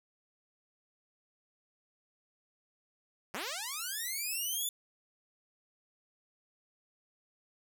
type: linear sweep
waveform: 5% pulse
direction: up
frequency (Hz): 164.81 to 3520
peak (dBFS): -25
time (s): 3.34-4.69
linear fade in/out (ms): 2
effects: none